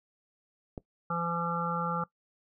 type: click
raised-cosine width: 2 ms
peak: -24 dBFS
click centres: 0.778 s
type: harmonic tone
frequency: 170 Hz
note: F3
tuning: 46 cents flat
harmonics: 1 / 3 / 5 / 7 / 8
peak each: -34 / -38 / -37 / -34 / -34 dBFS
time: 1.1-2.04 s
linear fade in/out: 5 ms
effects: noise-tail reverb RT60 0.1 s tail -20 dB re dry